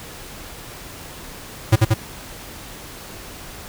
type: tone with echo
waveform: square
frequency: 110 Hz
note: A2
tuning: in tune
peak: -9 dBFS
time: 1.72-1.76 s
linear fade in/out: 10 ms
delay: 91 ms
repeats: 2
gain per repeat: -2 dB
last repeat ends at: 1.942 s
effects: pink hiss -37 dBFS RMS until 3.68 s